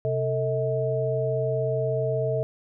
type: tone cluster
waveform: sine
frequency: 129.8 / 445.9 / 637 Hz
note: C3 / A4 / D#5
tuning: -13 / +23 / +41 cents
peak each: -27 dBFS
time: 0.05-2.43 s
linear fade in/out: 0 ms
effects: none